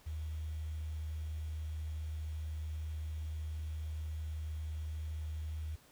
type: tone with quantisation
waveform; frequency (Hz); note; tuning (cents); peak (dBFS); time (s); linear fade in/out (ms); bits
sine; 77.78; D#2; 0; -37; 0.06-5.76; 10; 10
effects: pink hiss -63 dBFS RMS until 5.91 s